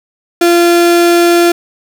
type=tone; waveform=35% pulse; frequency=344.5 Hz; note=F4; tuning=24 cents flat; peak=-4 dBFS; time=0.41-1.52 s; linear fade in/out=5 ms; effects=none